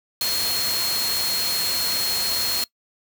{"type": "tone in noise", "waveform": "sine", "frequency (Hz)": 4265, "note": "C8", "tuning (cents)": 32, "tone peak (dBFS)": -23, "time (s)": [0.21, 2.64], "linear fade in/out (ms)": 2, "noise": "white", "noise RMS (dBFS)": -26, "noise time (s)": [0.21, 2.64], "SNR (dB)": 0, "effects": ["noise-tail reverb RT60 0.1 s tail -22 dB re dry"]}